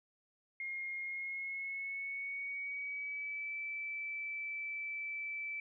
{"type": "tone with pitch glide", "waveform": "sine", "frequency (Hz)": [2138, 2318], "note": ["C7", "D7"], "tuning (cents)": [37, -23], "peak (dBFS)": -38, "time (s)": [0.6, 5.6], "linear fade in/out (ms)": 2, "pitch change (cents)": 140, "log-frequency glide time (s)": [1, 3.55], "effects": []}